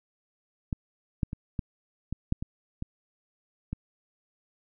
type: clicks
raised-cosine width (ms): 5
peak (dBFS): -16 / -13 / -22 / -17 / -19 / -12 / -21 / -20 / -19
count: 9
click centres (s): 0.728 / 1.232 / 1.331 / 1.592 / 2.126 / 2.324 / 2.425 / 2.824 / 3.73
effects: none